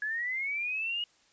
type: linear sweep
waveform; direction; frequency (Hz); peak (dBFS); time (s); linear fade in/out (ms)
sine; up; 1674 to 2900; -30; 0.02-1.04; 2
effects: white hiss -65 dBFS RMS until 1.32 s + resampled to 16000 Hz